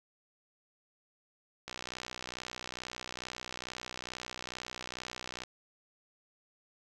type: click train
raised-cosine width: 0.2 ms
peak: -22 dBFS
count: 235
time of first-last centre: 1.68-5.436 s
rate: 62.3 Hz
effects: none